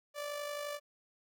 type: tone with amplitude modulation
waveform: sawtooth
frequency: 584 Hz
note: D5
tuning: 10 cents flat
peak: -32 dBFS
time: 0.14-0.8 s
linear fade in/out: 50 ms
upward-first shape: sine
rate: 51.5 Hz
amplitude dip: 45%
effects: none